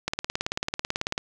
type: click train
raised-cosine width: 0.2 ms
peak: -9 dBFS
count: 21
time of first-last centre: 0.08-1.179 s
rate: 18.2 Hz
effects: none